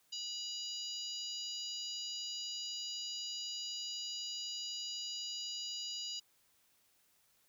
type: harmonic tone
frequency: 972 Hz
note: B5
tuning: 28 cents flat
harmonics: 3 / 4 / 5 / 6 / 7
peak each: -44 / -48 / -43 / -57 / -48 dBFS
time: 0.12-6.2 s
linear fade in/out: 10 ms
effects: white hiss -72 dBFS RMS until 7.48 s